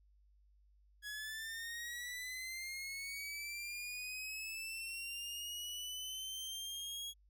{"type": "linear sweep", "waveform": "sawtooth", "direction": "up", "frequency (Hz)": [1670, 3322], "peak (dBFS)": -39, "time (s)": [1.02, 7.14], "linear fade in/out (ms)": 50, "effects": ["added 50 Hz sine -65 dBFS peak until 7.29 s"]}